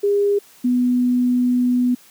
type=tone pair in turn; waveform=sine; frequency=405.5 / 247.6 Hz; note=G#4 / B3; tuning=-41 / +5 cents; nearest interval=major sixth; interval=854 cents; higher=first; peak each=-14 dBFS; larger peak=neither; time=0.03-0.39 / 0.64-1.95 s; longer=second; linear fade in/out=10 ms; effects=white hiss -49 dBFS RMS until 2.1 s + high-pass 100 Hz 12 dB/octave

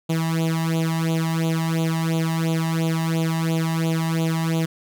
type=tone with flanger; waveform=sawtooth; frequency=163 Hz; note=E3; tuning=19 cents flat; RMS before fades=-22 dBFS; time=0.09-4.66 s; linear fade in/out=10 ms; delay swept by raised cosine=0.28 to 1.07 ms; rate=2.9 Hz; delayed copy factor=+0.85; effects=none

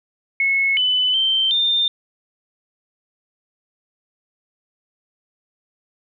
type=tone with pitch steps; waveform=sine; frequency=2189 / 3006 / 3119 / 3609 Hz; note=C#7 / F#7 / G7 / A7; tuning=-22 / +27 / -9 / +43 cents; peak=-15 dBFS; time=0.4-1.88 s; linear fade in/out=2 ms; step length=370 ms; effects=none

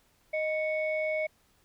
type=tone pair together; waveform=sine; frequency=622.3 / 2218 Hz; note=D#5 / C#7; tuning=0 / 0 cents; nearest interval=octave + minor seventh; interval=2200 cents; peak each=-28 / -32 dBFS; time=0.33-1.27 s; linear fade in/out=10 ms; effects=tanh soft clip ceiling -20 dBFS + pink hiss -67 dBFS RMS until 1.64 s

